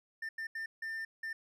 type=tone bursts at uneven times; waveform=triangle; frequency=1796 Hz; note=A6; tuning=35 cents sharp; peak=-35 dBFS; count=5; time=0.22-0.29 / 0.38-0.47 / 0.55-0.66 / 0.82-1.05 / 1.23-1.33 s; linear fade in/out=5 ms; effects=none